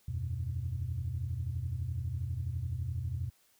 sine chord, E suspended second, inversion none, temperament equal with one note detuned, 80.43 / 92.5 / 123.47 Hz, E2 / F#2 / B2, -42 / 0 / 0 cents, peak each -37 / -36 / -36 dBFS, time 0.08-3.3 s, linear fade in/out 5 ms, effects tanh soft clip ceiling -25 dBFS + white hiss -68 dBFS RMS until 3.59 s

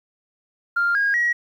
sine tone with pitch steps, 1396.9 / 1632.7 / 1908.2 Hz, F6 / G#6 / A#6, 0 / -30 / +40 cents, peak -16 dBFS, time 0.76-1.33 s, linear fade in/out 10 ms, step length 190 ms, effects tanh soft clip ceiling -13 dBFS + 9-bit

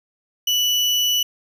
35% pulse tone, 2960 Hz, F#7, in tune, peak -15 dBFS, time 0.47-1.23 s, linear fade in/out 5 ms, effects none

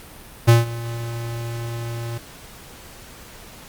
square tone with ADSR envelope, 116.8 Hz, A#2, 4 cents sharp, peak -8 dBFS, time 0.47-2.18 s, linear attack 19 ms, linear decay 160 ms, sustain -19 dB, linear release 6 ms, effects pink hiss -42 dBFS RMS until 3.68 s + Opus 48 kbps

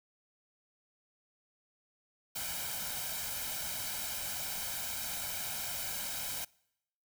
white noise with comb filter, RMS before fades -38 dBFS, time 2.35-6.45 s, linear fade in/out 10 ms, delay 1.3 ms, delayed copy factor +0.7, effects noise-tail reverb RT60 0.8 s tail -25 dB re dry

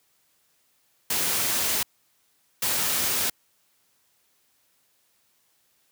white noise bursts at uneven times, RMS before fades -25 dBFS, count 2, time 1.1-1.83 / 2.62-3.3 s, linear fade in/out 5 ms, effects white hiss -67 dBFS RMS until 5.91 s + high-pass 60 Hz 12 dB/octave

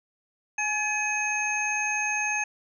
sine tone cluster, 838 / 1711 / 2533 / 6390 Hz, G#5 / A6 / D#7 / G8, +15 / -49 / +30 / +32 cents, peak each -32 / -32 / -27 / -33 dBFS, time 0.58-2.44 s, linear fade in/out 5 ms, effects none

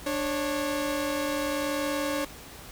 sawtooth tone pair together, 294.4 / 548.1 Hz, D4 / C#5, +4 / -20 cents, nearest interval major seventh, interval 1076 cents, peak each -26 dBFS, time 0.06-2.25 s, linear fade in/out 5 ms, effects added 52 Hz sine -55 dBFS peak until 2.71 s + pink hiss -45 dBFS RMS until 2.71 s

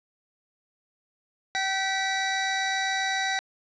25% pulse tone pair together, 767.7 / 1953 Hz, G5 / B6, -36 / -20 cents, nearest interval octave + major third, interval 1616 cents, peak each -24 / -24 dBFS, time 1.55-3.39 s, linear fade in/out 0 ms, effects resampled to 16000 Hz + 9-bit

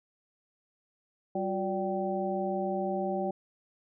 harmonic tone with a mistuned harmonic, 193.6 Hz, G3, 21 cents flat, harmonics 1 / 2 / 3 / 4, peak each -34 / -34 / -34 / -34 dBFS, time 1.35-3.31 s, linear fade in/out 5 ms, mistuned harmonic 2, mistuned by -120 cents, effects none

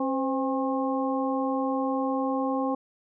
harmonic tone with a mistuned harmonic, 269 Hz, C4, 48 cents sharp, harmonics 1 / 2 / 3 / 4, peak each -27 / -30 / -32 / -33 dBFS, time 0-2.75 s, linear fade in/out 5 ms, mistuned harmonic 2, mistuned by -63 cents, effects none

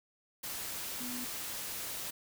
sine tone in noise, 246.9 Hz, B3, in tune, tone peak -41 dBFS, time 1-1.25 s, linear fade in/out 10 ms, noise white, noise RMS -40 dBFS, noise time 0.43-2.11 s, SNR -4 dB, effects none

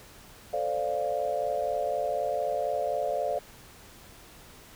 sine chord, D minor seventh, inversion second, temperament equal, 440 / 523.3 / 587.3 / 698.5 Hz, A4 / C5 / D5 / F5, 0 / 0 / 0 / 0 cents, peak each -36 / -33 / -30 / -31 dBFS, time 0.53-3.39 s, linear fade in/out 5 ms, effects pink hiss -51 dBFS RMS until 4.75 s

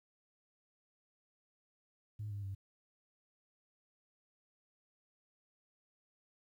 sine tone with pitch steps, 105.7 / 101.51 / 97.49 Hz, G#2 / G#2 / G2, +31 / -39 / -9 cents, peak -38 dBFS, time 2.19-2.55 s, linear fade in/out 10 ms, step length 120 ms, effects tanh soft clip ceiling -35 dBFS + 12-bit

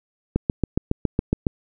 click train, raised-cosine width 3 ms, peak -6 dBFS, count 9, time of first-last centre 0.36-1.468 s, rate 7.22 Hz, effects none

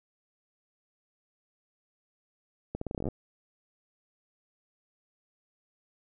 accelerating click train, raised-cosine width 2 ms, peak -20 dBFS, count 13, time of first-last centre 2.75-3.086 s, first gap 64 ms, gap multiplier 0.83, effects none

